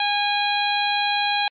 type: harmonic tone with a mistuned harmonic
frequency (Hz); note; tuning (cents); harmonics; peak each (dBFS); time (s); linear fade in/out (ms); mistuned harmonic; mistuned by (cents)
820; G#5; -22; 1 / 2 / 3 / 4 / 5; -22 / -28 / -26 / -27 / -27; 0-1.48; 2; 5; -31
effects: MP3 48 kbps